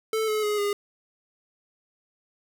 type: tone with pitch steps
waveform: square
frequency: 440 / 429.2 / 418.7 / 408.4 Hz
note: A4 / A4 / G#4 / G#4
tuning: 0 / -43 / +14 / -29 cents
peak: -24 dBFS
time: 0.13-0.73 s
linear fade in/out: 2 ms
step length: 150 ms
effects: none